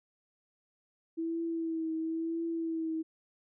sine tone with vibrato, 326.7 Hz, E4, 15 cents flat, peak -31 dBFS, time 1.17-3.03 s, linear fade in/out 20 ms, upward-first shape triangle, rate 0.98 Hz, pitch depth 37 cents each way, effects none

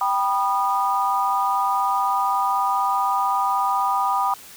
sine chord, G augmented, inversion none, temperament just, 784 / 980 / 1225 Hz, G5 / B5 / D#6, 0 / -14 / -27 cents, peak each -23 / -22 / -23 dBFS, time 0.01-4.34 s, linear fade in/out 2 ms, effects white hiss -43 dBFS RMS until 4.56 s

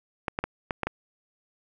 clicks, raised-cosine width 0.5 ms, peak -12 dBFS, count 6, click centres 0.282 / 0.389 / 0.44 / 0.708 / 0.833 / 0.87 s, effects none

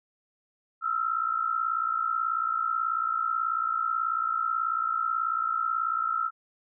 sine tone pair together, 1300 / 1358.3 Hz, E6 / F6, -24 / -49 cents, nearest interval minor second, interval 75 cents, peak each -28 dBFS, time 0.81-6.31 s, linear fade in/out 50 ms, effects none

